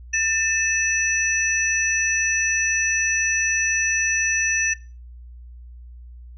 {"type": "tone cluster", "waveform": "sine", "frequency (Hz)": [1794, 2610, 5900], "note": ["A6", "E7", "F#8"], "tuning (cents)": [33, -18, -6], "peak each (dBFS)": -23, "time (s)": [0.13, 4.74], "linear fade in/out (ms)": 10, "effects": ["noise-tail reverb RT60 0.3 s tail -17 dB re dry", "added 60 Hz sine -38 dBFS peak until 6.37 s"]}